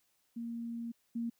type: tone pair in turn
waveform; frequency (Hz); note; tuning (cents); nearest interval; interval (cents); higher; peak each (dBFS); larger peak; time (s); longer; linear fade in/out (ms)
sine; 233.1 / 233.1; A#3 / A#3; 0 / 0; unison; 0; neither; -37 / -33; second; 0.36-0.92 / 1.15-1.3; first; 10
effects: white hiss -75 dBFS RMS until 1.39 s